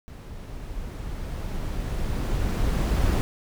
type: noise with level ramp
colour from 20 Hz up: brown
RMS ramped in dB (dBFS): -39 to -20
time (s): 0.08-3.21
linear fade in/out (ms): 0
effects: none